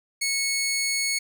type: tone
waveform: 15% pulse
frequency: 2200 Hz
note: C#7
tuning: 14 cents flat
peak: -17 dBFS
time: 0.21-1.19 s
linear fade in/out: 10 ms
effects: none